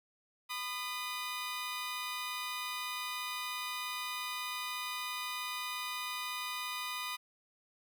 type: tone pair together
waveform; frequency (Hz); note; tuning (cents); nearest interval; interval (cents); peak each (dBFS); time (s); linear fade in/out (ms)
15% pulse; 1000 / 1225.8; B5 / D#6; +21 / -26; major third; 353; -34 / -33; 0.49-7.17; 20
effects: none